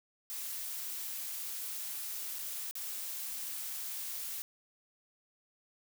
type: noise with dropouts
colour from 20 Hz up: blue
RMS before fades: -40 dBFS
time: 0.3-4.42 s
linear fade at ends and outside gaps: 0 ms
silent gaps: 2.386-2.39 / 2.711-2.754 s
effects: none